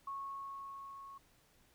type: tone with level ramp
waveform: sine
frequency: 1100 Hz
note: C#6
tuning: 14 cents flat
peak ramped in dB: -39 to -49 dBFS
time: 0.07-1.18 s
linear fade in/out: 5 ms
effects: pink hiss -69 dBFS RMS until 1.74 s